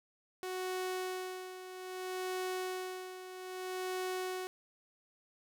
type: tone with tremolo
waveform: sawtooth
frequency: 370 Hz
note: F#4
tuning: in tune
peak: -31 dBFS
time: 0.43-4.47 s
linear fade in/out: 0 ms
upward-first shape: sine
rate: 0.62 Hz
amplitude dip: 70%
effects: none